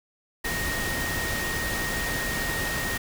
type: tone in noise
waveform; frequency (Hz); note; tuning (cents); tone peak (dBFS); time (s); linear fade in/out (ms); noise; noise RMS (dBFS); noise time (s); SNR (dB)
sine; 1863; A#6; -2; -30; 0.44-2.98; 10; pink; -30; 0.44-2.98; -3
effects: none